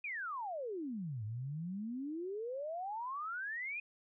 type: exponential two-way sweep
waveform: sine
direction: down then up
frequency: 2513 to 102.9 to 2513 Hz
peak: -38 dBFS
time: 0.04-3.8 s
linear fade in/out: 5 ms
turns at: 1.24 s
effects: none